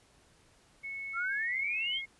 sine tone with pitch glide, 2200 to 2157 Hz, C#7 to C#7, -14 to -48 cents, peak -37 dBFS, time 0.83-2.06 s, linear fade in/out 20 ms, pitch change -34 cents, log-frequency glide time 1.26-1.93 s
sine exponential sweep, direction up, 1317 to 3322 Hz, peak -31 dBFS, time 1.13-2.02 s, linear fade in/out 50 ms
effects pink hiss -64 dBFS RMS until 2.19 s + resampled to 24000 Hz

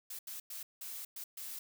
blue noise bursts at uneven times, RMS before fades -44 dBFS, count 6, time 0.1-0.19 / 0.27-0.4 / 0.5-0.63 / 0.81-1.05 / 1.16-1.24 / 1.37-1.59 s, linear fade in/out 5 ms, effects none

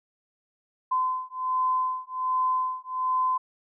sine beating tone pair, 1024 / 1025.3 Hz, C6 / C6, -38 / -35 cents, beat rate 1.3 Hz, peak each -27 / -27 dBFS, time 0.91-3.38 s, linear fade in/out 10 ms, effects none

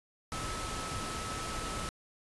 sine tone in noise, 1300 Hz, E6, 24 cents flat, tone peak -41 dBFS, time 0.32-1.89 s, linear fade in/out 0 ms, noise pink, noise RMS -38 dBFS, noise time 0.32-1.89 s, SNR -6 dB, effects resampled to 24000 Hz

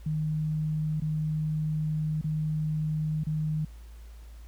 sine tone with dropouts, 154.8 Hz, D#3, 9 cents flat, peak -26 dBFS, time 0.06-3.65 s, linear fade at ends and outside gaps 5 ms, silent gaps 1.001-1.019 / 2.213-2.241 / 3.237-3.267 s, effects added 56 Hz sine -43 dBFS peak until 4.47 s + pink hiss -60 dBFS RMS until 4.47 s

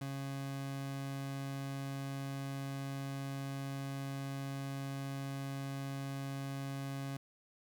30% pulse tone, 137.3 Hz, C#3, 16 cents flat, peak -36 dBFS, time 0.01-7.17 s, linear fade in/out 5 ms, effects none

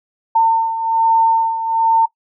sine beating tone pair, 904 / 905.2 Hz, A5 / A5, +47 / +49 cents, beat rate 1.2 Hz, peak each -12 / -18 dBFS, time 0.35-2.06 s, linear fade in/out 10 ms, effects noise-tail reverb RT60 0.1 s tail -21 dB re dry

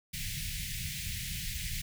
pink band-stop noise, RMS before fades -37 dBFS, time 0.13-1.82 s, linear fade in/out 10 ms, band 180 to 1900 Hz, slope 48 dB/octave, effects none

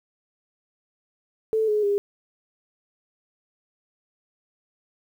sine tone with pitch steps, 440 / 422.3 / 405.4 Hz, A4 / G#4 / G#4, 0 / +29 / -42 cents, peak -19 dBFS, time 1.53-1.98 s, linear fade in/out 0 ms, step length 150 ms, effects 9-bit

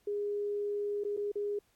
sine tone with dropouts, 410.6 Hz, G#4, 20 cents flat, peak -31 dBFS, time 0.07-1.59 s, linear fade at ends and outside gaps 5 ms, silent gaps 1.038-1.048 / 1.166-1.173 / 1.318-1.355 s, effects pink hiss -71 dBFS RMS until 1.75 s + AAC 64 kbps

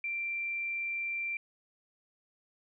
sine tone, 2358 Hz, D7, 6 cents sharp, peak -32 dBFS, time 0.04-1.37 s, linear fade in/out 2 ms, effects none

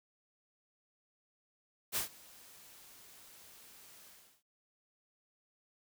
white noise with ADSR envelope, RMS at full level -33 dBFS, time 1.92-4.43 s, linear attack 43 ms, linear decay 120 ms, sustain -24 dB, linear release 350 ms, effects none

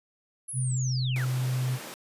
sine linear sweep, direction down, 11000 to 1244.5 Hz, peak -34 dBFS, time 0.48-1.25 s, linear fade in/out 10 ms
sine tone, 127.8 Hz, C3, 40 cents flat, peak -25 dBFS, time 0.53-1.79 s, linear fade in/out 50 ms
pink high-pass noise, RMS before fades -41 dBFS, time 1.16-1.94 s, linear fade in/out 0 ms, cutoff 180 Hz, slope 24 dB/octave
effects resampled to 32000 Hz

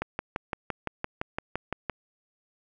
click train, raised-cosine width 0.5 ms, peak -14 dBFS, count 12, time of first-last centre 0.02-1.897 s, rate 5.86 Hz, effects none

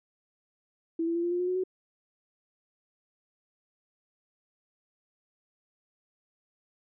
sine tone with pitch steps, 329.6 / 335.4 / 341.2 / 347.2 / 353.3 / 359.4 / 365.7 / 372.1 Hz, E4 / E4 / F4 / F4 / F4 / F4 / F#4 / F#4, 0 / +30 / -40 / -10 / +20 / +50 / -20 / +10 cents, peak -26 dBFS, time 0.99-1.638 s, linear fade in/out 5 ms, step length 81 ms, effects none

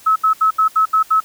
sine tone bursts, 1293 Hz, E6, 34 cents flat, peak -10 dBFS, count 7, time 0.06-1.204 s, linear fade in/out 10 ms, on 100 ms, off 74 ms, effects white hiss -44 dBFS RMS until 1.24 s

